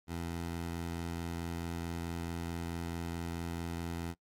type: tone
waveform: 15% pulse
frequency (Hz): 84.6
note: E2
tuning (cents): +45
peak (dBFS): -30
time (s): 0.07-4.15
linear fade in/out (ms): 50
effects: noise-tail reverb RT60 0.1 s tail -22 dB re dry + MP3 64 kbps